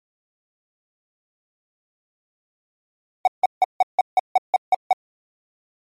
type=tone bursts; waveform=triangle; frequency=748 Hz; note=F#5; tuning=19 cents sharp; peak=-9 dBFS; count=10; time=3.25-4.93 s; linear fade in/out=2 ms; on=24 ms; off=160 ms; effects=MP3 64 kbps